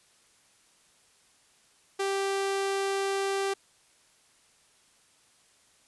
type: tone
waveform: sawtooth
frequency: 392 Hz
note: G4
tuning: in tune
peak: -23 dBFS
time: 1.99-3.54 s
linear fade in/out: 10 ms
effects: white hiss -63 dBFS RMS until 5.87 s + resampled to 24000 Hz